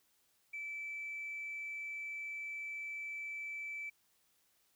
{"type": "tone", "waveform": "sine", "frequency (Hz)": 2317, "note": "D7", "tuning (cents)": -24, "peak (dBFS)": -39, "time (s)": [0.53, 3.9], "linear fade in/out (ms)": 10, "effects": ["tanh soft clip ceiling -36 dBFS", "white hiss -74 dBFS RMS until 4.75 s"]}